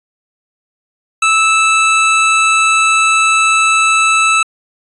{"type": "tone pair together", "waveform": "square", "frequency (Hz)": [1307.4, 2633], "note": ["E6", "E7"], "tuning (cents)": [-15, -3], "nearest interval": "octave", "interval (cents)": 1212, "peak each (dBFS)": [-12, -12], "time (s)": [1.22, 4.43], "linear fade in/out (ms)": 5, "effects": ["resampled to 24000 Hz"]}